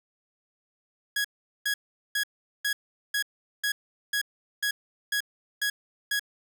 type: tone bursts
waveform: sawtooth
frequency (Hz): 1664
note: G#6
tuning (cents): +3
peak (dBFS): -21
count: 11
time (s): 1.16-6.195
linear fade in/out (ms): 5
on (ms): 85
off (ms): 410
effects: none